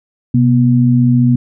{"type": "tone pair together", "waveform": "sine", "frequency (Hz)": [127.8, 242.5], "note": ["C3", "B3"], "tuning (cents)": [-40, -31], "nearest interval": "major seventh", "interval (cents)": 1109, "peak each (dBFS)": -10, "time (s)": [0.34, 1.36], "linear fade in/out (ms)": 5, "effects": []}